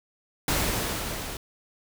pink noise with level ramp, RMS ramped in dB -24 to -36 dBFS, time 0.48-1.37 s, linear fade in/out 2 ms, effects none

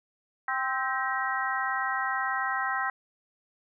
harmonic tone with a mistuned harmonic, 261.6 Hz, C4, in tune, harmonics 3 / 4 / 5 / 6 / 7, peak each -33 / -33 / -33 / -33 / -33 dBFS, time 0.48-2.9 s, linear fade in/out 2 ms, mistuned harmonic 7, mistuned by +62 cents, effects none

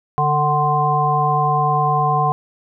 harmonic tone with a mistuned harmonic, 149.2 Hz, D3, 28 cents sharp, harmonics 1 / 3 / 5 / 7, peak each -20 / -26 / -18 / -18 dBFS, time 0.18-2.32 s, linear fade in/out 0 ms, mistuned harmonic 1, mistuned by -30 cents, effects none

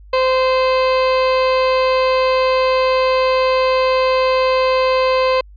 30% pulse tone, 518 Hz, C5, 17 cents flat, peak -10 dBFS, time 0.13-5.41 s, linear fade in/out 5 ms, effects added 50 Hz sine -38 dBFS peak until 5.56 s + resampled to 11025 Hz

